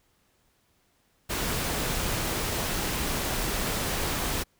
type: noise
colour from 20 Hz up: pink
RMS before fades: -29 dBFS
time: 1.29-4.44 s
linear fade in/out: 20 ms
effects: pink hiss -68 dBFS RMS until 4.59 s